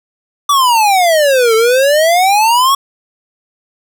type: exponential two-way sweep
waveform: square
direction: down then up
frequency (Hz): 1174.7 to 437.1 to 1124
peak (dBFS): -8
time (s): 0.49-2.75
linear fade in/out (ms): 5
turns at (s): 1.55
effects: none